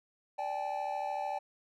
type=chord; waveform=triangle; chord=D suspended fourth; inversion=none; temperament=equal with one note detuned; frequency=587.3 / 784 / 857.4 Hz; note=D5 / G5 / A5; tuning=0 / 0 / -45 cents; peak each=-38 / -34 / -36 dBFS; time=0.38-1.39 s; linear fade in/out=10 ms; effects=none